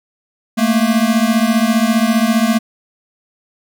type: beating tone pair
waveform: square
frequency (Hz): 218.3 / 233.3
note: A3 / A#3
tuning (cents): -13 / +2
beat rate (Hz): 15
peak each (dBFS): -15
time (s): 0.57-2.59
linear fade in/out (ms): 20
effects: none